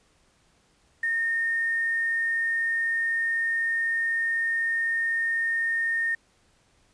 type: tone with quantisation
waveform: sine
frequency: 1832 Hz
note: A#6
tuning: 31 cents flat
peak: -23 dBFS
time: 1.03-6.15 s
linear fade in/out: 5 ms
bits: 8
effects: pink hiss -64 dBFS RMS until 6.93 s + resampled to 22050 Hz